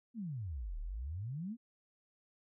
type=exponential two-way sweep; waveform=sine; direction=down then up; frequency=246.9 to 35.44 to 246.9 Hz; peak=-38 dBFS; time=0.14-1.57 s; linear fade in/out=50 ms; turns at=0.79 s; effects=none